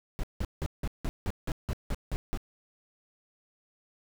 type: noise bursts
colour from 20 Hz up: brown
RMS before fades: -30 dBFS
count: 11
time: 0.19-2.374 s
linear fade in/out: 0 ms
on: 44 ms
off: 170 ms
effects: none

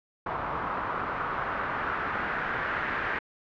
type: noise with low-pass filter sweep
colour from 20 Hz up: white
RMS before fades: -31 dBFS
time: 0.26-3.19 s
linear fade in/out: 5 ms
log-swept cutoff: 1100 to 1700 Hz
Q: 2.5
effects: low-pass 3000 Hz 12 dB/octave

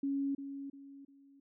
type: tone with echo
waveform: sine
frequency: 277.2 Hz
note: C#4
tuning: in tune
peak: -31 dBFS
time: 0.03-0.35 s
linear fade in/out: 5 ms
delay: 350 ms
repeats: 3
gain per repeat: -9 dB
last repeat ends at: 1.4 s
effects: none

